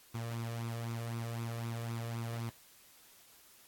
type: tone with flanger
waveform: sawtooth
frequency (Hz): 116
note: A#2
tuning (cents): -8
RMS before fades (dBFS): -39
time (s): 0.14-2.5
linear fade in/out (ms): 10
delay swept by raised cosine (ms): 0.81 to 1.75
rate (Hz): 3.9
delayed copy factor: +0.6
effects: white hiss -61 dBFS RMS until 3.67 s + AAC 64 kbps